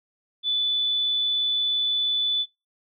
sine tone, 3483 Hz, A7, 18 cents flat, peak -21 dBFS, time 0.43-2.46 s, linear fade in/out 50 ms, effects noise-tail reverb RT60 0.3 s tail -26 dB re dry

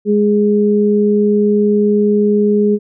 sine tone pair together, 207.5 / 415.3 Hz, G#3 / G#4, -1 / 0 cents, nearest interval octave, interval 1201 cents, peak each -12 dBFS, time 0.05-2.79 s, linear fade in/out 50 ms, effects none

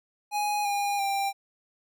square tone with pitch steps, 830.6 / 810.7 / 791.3 Hz, G#5 / G#5 / G5, 0 / -42 / +16 cents, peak -26 dBFS, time 0.31-1.33 s, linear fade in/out 50 ms, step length 340 ms, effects none

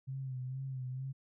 sine tone with vibrato, 130.81 Hz, C3, in tune, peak -37 dBFS, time 0.07-1.13 s, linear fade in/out 20 ms, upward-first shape sine, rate 2.2 Hz, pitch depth 52 cents each way, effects none

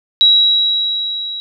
sine tone with level ramp, 3873 Hz, B7, 35 cents flat, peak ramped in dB -5 to -22 dBFS, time 0.21-1.4 s, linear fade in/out 0 ms, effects none

